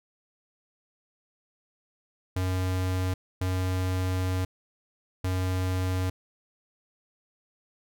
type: tone bursts at uneven times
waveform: square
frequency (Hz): 92.5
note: F#2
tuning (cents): 0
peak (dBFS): -26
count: 3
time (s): 2.36-3.14 / 3.41-4.45 / 5.24-6.1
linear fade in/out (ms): 5
effects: none